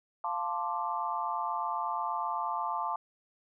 sine chord, D minor seventh, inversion first, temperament equal, 698.5 / 880 / 1046.5 / 1174.7 Hz, F5 / A5 / C6 / D6, 0 / 0 / 0 / 0 cents, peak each -38 / -34 / -36 / -36 dBFS, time 0.24-2.96 s, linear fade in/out 2 ms, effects none

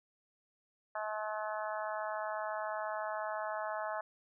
harmonic tone, 214.1 Hz, A3, 47 cents flat, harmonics 3 / 4 / 5 / 6 / 7 / 8, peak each -39 / -41 / -43 / -45 / -46 / -47 dBFS, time 0.95-4.01 s, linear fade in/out 5 ms, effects none

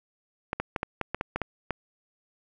clicks, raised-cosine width 0.5 ms, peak -13 dBFS, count 10, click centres 0.531 / 0.6 / 0.762 / 0.831 / 1.013 / 1.146 / 1.211 / 1.36 / 1.417 / 1.707 s, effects none

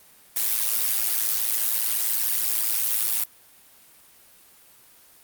blue noise with amplitude modulation, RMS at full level -20 dBFS, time 0.36-3.24 s, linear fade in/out 5 ms, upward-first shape sine, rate 110 Hz, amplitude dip 80%, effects white hiss -53 dBFS RMS until 5.23 s + Opus 32 kbps

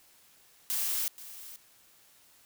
blue noise with echo, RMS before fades -31 dBFS, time 0.7-1.08 s, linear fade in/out 0 ms, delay 480 ms, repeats 1, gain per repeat -15 dB, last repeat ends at 1.56 s, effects white hiss -61 dBFS RMS until 2.45 s

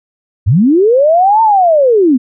sine linear two-way sweep, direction up then down, 81.2 to 910 to 234 Hz, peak -5 dBFS, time 0.46-2.18 s, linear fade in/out 20 ms, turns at 1.42 s, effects none

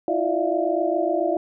sine tone cluster, 325.5 / 352.7 / 590 / 651 / 696 Hz, E4 / F4 / D5 / E5 / F5, -22 / +17 / +8 / -22 / -6 cents, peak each -26 dBFS, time 0.08-1.37 s, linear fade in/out 2 ms, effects none

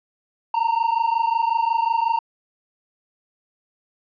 triangle tone pair together, 906.8 / 932.3 Hz, A#5 / A#5, -48 / 0 cents, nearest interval unison, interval 48 cents, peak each -19 dBFS, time 0.54-2.19 s, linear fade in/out 5 ms, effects resampled to 11025 Hz

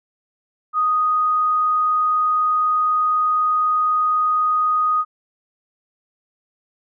sine tone, 1244 Hz, D#6, 1 cent flat, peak -15 dBFS, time 0.73-5.05 s, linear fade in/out 50 ms, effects none

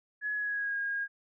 sine tone with pitch glide, 1691 to 1629.6 Hz, G#6 to G#6, +31 to -33 cents, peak -30 dBFS, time 0.21-1.08 s, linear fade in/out 50 ms, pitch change -64 cents, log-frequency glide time 0.34-0.77 s, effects none

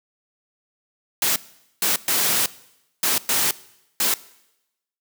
white noise bursts at uneven times, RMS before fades -20 dBFS, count 6, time 1.22-1.36 / 1.82-1.96 / 2.08-2.46 / 3.03-3.18 / 3.29-3.51 / 4-4.14 s, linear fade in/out 2 ms, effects noise-tail reverb RT60 0.9 s tail -20 dB re dry + high-pass 150 Hz 12 dB/octave

